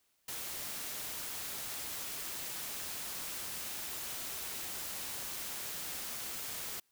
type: noise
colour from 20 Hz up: white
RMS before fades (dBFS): -41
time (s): 0.28-6.8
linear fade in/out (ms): 5
effects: white hiss -75 dBFS RMS until 6.91 s